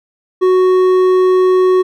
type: tone with hard clipping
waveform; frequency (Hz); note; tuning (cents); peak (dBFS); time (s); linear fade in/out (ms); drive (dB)
triangle; 370; F#4; 0; -9; 0.41-1.83; 20; 10
effects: none